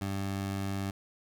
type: tone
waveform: 20% pulse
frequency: 98 Hz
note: G2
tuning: in tune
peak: -27 dBFS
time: 0.01-0.91 s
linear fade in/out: 5 ms
effects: none